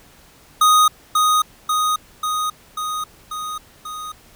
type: tone with echo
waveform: square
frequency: 1244.5 Hz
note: D#6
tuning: in tune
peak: -11 dBFS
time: 0.61-0.88 s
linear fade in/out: 5 ms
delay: 540 ms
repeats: 6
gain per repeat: -3 dB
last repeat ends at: 4.12 s
effects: pink hiss -49 dBFS RMS until 4.35 s